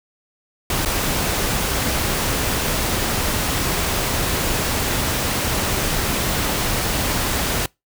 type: noise with dropouts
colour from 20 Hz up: pink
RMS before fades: -21 dBFS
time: 0.7-7.66 s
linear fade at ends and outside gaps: 2 ms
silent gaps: 0.85-0.858 s
effects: noise-tail reverb RT60 0.2 s tail -25 dB re dry